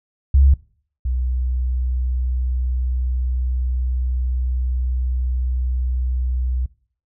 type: tone pair in turn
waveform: sine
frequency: 68 / 62.72 Hz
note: C#2 / B1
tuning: -33 / +27 cents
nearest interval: minor second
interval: 140 cents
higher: first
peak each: -9 / -18 dBFS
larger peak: first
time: 0.34-0.54 / 1.05-6.66 s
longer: second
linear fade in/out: 5 ms
effects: noise-tail reverb RT60 0.5 s tail -21 dB re dry